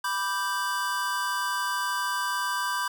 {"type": "chord", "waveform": "square", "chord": "G major", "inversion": "first", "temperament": "equal", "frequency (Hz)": [987.8, 1174.7, 1568], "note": ["B5", "D6", "G6"], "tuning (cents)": [0, 0, 0], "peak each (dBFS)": [-31, -33, -31], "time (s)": [0.04, 2.88], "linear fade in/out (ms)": 5, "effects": []}